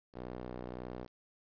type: tone with band-pass filter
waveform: sawtooth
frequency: 61.7 Hz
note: B1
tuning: 1 cent flat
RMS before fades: -44 dBFS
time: 0.13-1.08 s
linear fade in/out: 50 ms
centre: 460 Hz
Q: 0.89
effects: resampled to 11025 Hz + 10-bit